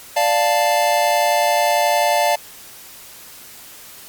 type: chord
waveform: square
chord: D minor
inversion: none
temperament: equal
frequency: 587.3 / 698.5 / 880 Hz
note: D5 / F5 / A5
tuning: 0 / 0 / 0 cents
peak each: -20 / -19 / -20 dBFS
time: 0.16-2.36 s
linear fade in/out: 10 ms
effects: white hiss -40 dBFS RMS until 4.08 s + Opus 48 kbps